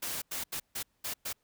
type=noise bursts at uneven times; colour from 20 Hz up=white; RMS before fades=-36 dBFS; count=6; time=0.02-0.22 / 0.31-0.44 / 0.52-0.6 / 0.75-0.83 / 1.04-1.14 / 1.25-1.33 s; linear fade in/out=10 ms; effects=pink hiss -75 dBFS RMS until 1.43 s